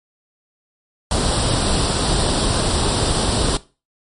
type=noise with comb filter; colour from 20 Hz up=pink; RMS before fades=-18 dBFS; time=1.11-3.57 s; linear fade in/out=2 ms; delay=0.23 ms; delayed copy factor=+0.65; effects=noise-tail reverb RT60 0.3 s tail -18 dB re dry + MP3 48 kbps